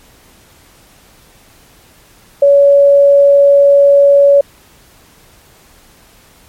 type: tone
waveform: sine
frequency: 564 Hz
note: C#5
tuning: 30 cents sharp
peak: -3 dBFS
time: 2.42-4.41 s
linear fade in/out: 5 ms
effects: pink hiss -45 dBFS RMS until 6.48 s + MP3 64 kbps